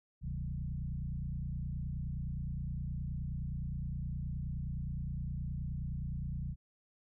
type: tone with frequency modulation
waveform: sine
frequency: 101.4 Hz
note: G#2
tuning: 41 cents flat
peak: -35 dBFS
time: 0.21-6.56 s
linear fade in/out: 50 ms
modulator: 29.6 Hz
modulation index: 2.3
effects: none